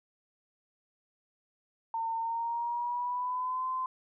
sine tone with pitch glide, 908 to 1031 Hz, A#5 to C6, -46 to -26 cents, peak -30 dBFS, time 1.94-3.86 s, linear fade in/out 2 ms, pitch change +220 cents, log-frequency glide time 2.18-3.67 s, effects none

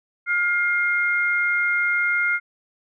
sine tone pair together, 1415.6 / 2121 Hz, F6 / C7, +23 / +23 cents, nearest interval perfect fifth, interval 700 cents, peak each -21 dBFS, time 0.26-2.4 s, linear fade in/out 50 ms, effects none

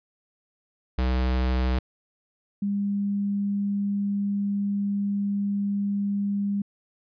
square / sine tone pair in turn, 63.4 / 201.3 Hz, B1 / G3, +46 / +46 cents, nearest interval octave + minor sixth, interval 2000 cents, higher second, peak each -22 / -23 dBFS, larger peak first, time 0.98-1.79 / 2.62-6.62 s, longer second, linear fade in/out 5 ms, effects resampled to 11025 Hz

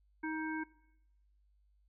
harmonic tone, 314.6 Hz, D#4, 19 cents sharp, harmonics 1 / 3 / 5 / 7, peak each -37 / -43 / -42 / -47 dBFS, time 0.23-0.64 s, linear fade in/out 10 ms, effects noise-tail reverb RT60 0.9 s tail -22 dB re dry + added 50 Hz sine -67 dBFS peak until 1.88 s

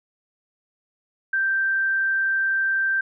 sine tone, 1568 Hz, G6, in tune, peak -19 dBFS, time 1.33-3.01 s, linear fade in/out 5 ms, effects none

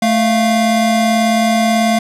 square tone pair together, 219.2 / 696 Hz, A3 / F5, -6 / -6 cents, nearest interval octave + minor sixth, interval 2000 cents, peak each -14 / -15 dBFS, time 0.02-1.99 s, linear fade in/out 5 ms, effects low-pass 11000 Hz 12 dB/octave

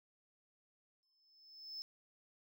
triangle tone with exponential growth, 5250 Hz, E8, 8 cents flat, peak -40 dBFS, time 1.03-1.82 s, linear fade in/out 0 ms, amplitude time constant 170 ms, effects none

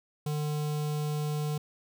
square tone with notch filter, 150 Hz, D3, 37 cents sharp, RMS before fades -31 dBFS, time 0.26-1.58 s, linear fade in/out 5 ms, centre 1800 Hz, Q 1.3, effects none

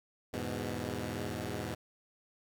10% pulse chord, E major, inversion none, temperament equal, 82.41 / 103.83 / 123.47 Hz, E2 / G#2 / B2, 0 / 0 / 0 cents, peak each -33 / -31 / -32 dBFS, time 0.33-1.75 s, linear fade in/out 10 ms, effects none

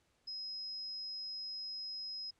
sine tone, 5100 Hz, D#8, 42 cents sharp, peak -40 dBFS, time 0.27-2.31 s, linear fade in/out 10 ms, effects pink hiss -75 dBFS RMS until 2.39 s + low-pass 9000 Hz 12 dB/octave

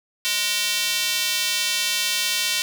square tone with high-pass filter, 207.7 Hz, G#3, in tune, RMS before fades -23 dBFS, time 0.25-2.62 s, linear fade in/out 0 ms, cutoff 3100 Hz, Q 1.3, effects none

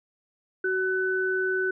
sine tone pair together, 375 / 1500 Hz, F#4 / F#6, +23 / +23 cents, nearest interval 2 octaves, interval 2400 cents, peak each -26 dBFS, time 0.64-1.71 s, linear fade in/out 5 ms, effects none

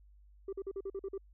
sine tone bursts, 390 Hz, G4, 9 cents flat, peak -34 dBFS, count 8, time 0.48-1.179 s, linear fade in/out 5 ms, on 48 ms, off 45 ms, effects tanh soft clip ceiling -34 dBFS + added 50 Hz sine -57 dBFS peak until 1.33 s

